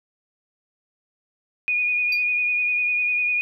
sine tone with vibrato, 2458 Hz, D#7, 22 cents flat, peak -19 dBFS, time 1.68-3.41 s, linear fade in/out 0 ms, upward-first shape sine, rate 10 Hz, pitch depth 24 cents each way
triangle tone with exponential decay, 4699 Hz, D8, in tune, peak -22 dBFS, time 2.12-2.24 s, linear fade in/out 5 ms, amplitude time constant 26 ms
effects none

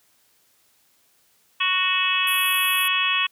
harmonic tone, 370 Hz, F#4, in tune, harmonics 3 / 4 / 5 / 6 / 7 / 8 / 9, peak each -26 / -34 / -29 / -34 / -22 / -28 / -26 dBFS, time 1.6-3.27 s, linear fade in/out 10 ms
white band-pass noise, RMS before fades -30 dBFS, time 2.27-2.88 s, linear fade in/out 2 ms, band 9900 to 13000 Hz, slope 96 dB/octave
effects white hiss -62 dBFS RMS until 3.31 s + high-pass 60 Hz 12 dB/octave

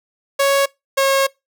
sawtooth tone pair in turn, 554.4 / 543.9 Hz, C#5 / C#5, 0 / -33 cents, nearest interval unison, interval 33 cents, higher first, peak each -9 dBFS, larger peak neither, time 0.39-0.66 / 0.97-1.27 s, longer second, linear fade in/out 10 ms, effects noise-tail reverb RT60 0.2 s tail -23 dB re dry

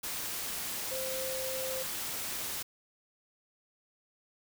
sine tone in noise, 523.3 Hz, C5, in tune, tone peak -36 dBFS, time 0.91-1.83 s, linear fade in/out 10 ms, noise white, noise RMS -37 dBFS, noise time 0.03-2.63 s, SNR -2 dB, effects none

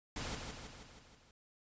pink noise with echo, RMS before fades -41 dBFS, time 0.16-0.35 s, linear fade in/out 2 ms, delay 160 ms, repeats 6, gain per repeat -4 dB, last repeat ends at 1.31 s, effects resampled to 16000 Hz

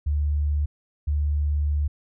sine tone pair in turn, 73.6 / 73.6 Hz, D2 / D2, +4 / +4 cents, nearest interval unison, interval 0 cents, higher neither, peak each -20 dBFS, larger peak neither, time 0.06-0.66 / 1.07-1.88 s, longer second, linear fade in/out 10 ms, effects none

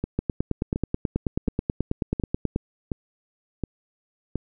two click trains, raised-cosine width 3 ms, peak -13 / -10 dBFS, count 7 / 23, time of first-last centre 0.04-4.357 / 0.19-2.561 s, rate 1.39 / 9.28 Hz, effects none

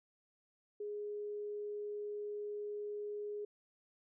sine tone, 415.3 Hz, G#4, in tune, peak -39 dBFS, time 0.8-3.45 s, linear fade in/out 5 ms, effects none

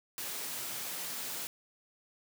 white high-pass noise, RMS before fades -39 dBFS, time 0.18-1.47 s, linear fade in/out 0 ms, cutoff 120 Hz, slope 96 dB/octave, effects none

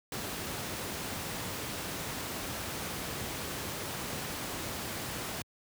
pink noise, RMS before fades -37 dBFS, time 0.12-5.42 s, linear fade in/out 2 ms, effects high-pass 80 Hz 12 dB/octave

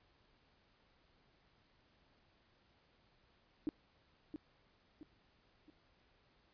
sine tone with echo, 305 Hz, D#4, 34 cents flat, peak -33 dBFS, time 3.67-3.69 s, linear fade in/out 0 ms, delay 670 ms, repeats 3, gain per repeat -8 dB, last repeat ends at 5.7 s, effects pink hiss -72 dBFS RMS until 6.53 s + resampled to 11025 Hz

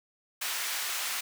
pink high-pass noise, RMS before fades -33 dBFS, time 0.41-1.21 s, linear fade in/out 10 ms, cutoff 1400 Hz, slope 12 dB/octave, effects none

